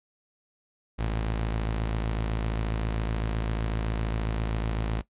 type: tone pair together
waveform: sawtooth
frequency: 54.24 / 116.2 Hz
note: A1 / A#2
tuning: -24 / -5 cents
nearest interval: octave + minor second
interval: 1319 cents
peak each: -23 / -34 dBFS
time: 0.98-5.02 s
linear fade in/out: 20 ms
effects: noise-tail reverb RT60 0.1 s tail -17 dB re dry + resampled to 8000 Hz